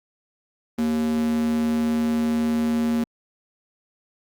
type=tone with high-pass filter; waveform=square; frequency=77.78 Hz; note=D#2; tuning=in tune; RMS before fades=-22 dBFS; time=0.78-3.04 s; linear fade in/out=5 ms; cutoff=240 Hz; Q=4.8; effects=Opus 24 kbps